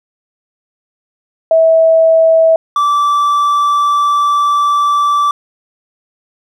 sine / triangle tone pair in turn, 650 / 1163.2 Hz, E5 / D6, -24 / -17 cents, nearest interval minor seventh, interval 1007 cents, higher second, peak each -5 / -7 dBFS, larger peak first, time 1.51-2.56 / 2.76-5.31 s, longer second, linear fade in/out 2 ms, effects none

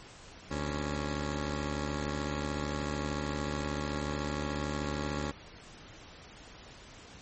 10% pulse tone pair together, 73.42 / 277.2 Hz, D2 / C#4, 0 / 0 cents, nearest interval octave + major seventh, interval 2300 cents, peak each -25 / -30 dBFS, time 0.5-5.32 s, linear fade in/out 20 ms, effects pink hiss -51 dBFS RMS until 7.21 s + MP3 32 kbps

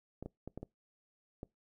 clicks, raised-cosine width 2 ms, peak -29 dBFS, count 6, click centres 0.226 / 0.26 / 0.476 / 0.576 / 0.63 / 1.431 s, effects noise-tail reverb RT60 0.2 s tail -24 dB re dry

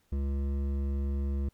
sine tone with hard clipping, 69.3 Hz, C#2, in tune, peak -30 dBFS, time 0.12-1.49 s, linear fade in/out 5 ms, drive 11 dB, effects pink hiss -71 dBFS RMS until 1.53 s

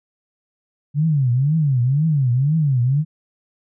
sine tone with vibrato, 139.5 Hz, C#3, 11 cents sharp, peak -14 dBFS, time 0.94-3.05 s, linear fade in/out 50 ms, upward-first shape triangle, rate 2 Hz, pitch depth 290 cents each way, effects none

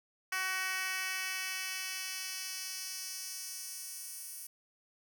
10% pulse tone with high-pass filter sweep, 375.5 Hz, F#4, 26 cents sharp, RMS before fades -39 dBFS, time 0.32-4.47 s, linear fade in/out 5 ms, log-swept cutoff 1500 to 9800 Hz, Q 1.1, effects none

